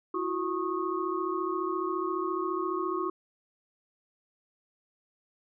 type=tone cluster; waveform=sine; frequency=333.9 / 368.4 / 1095 / 1245 Hz; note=E4 / F#4 / C#6 / D#6; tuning=+22 / -7 / -22 / +1 cents; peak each=-34 / -32 / -33 / -38 dBFS; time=0.14-3.1 s; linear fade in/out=5 ms; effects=none